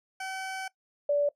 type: tone pair in turn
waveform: 20% pulse / sine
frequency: 762 / 579 Hz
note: G5 / D5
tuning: -49 / -25 cents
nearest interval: perfect fourth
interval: 476 cents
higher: first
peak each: -29 / -22 dBFS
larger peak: second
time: 0.2-0.68 / 1.09-1.29 s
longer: first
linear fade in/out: 5 ms
effects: noise-tail reverb RT60 0.1 s tail -19 dB re dry + low-pass 10000 Hz 12 dB/octave